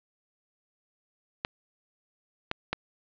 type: clicks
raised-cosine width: 0.3 ms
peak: -12 dBFS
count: 3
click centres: 1.449 / 2.514 / 2.73 s
effects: resampled to 11025 Hz + 8-bit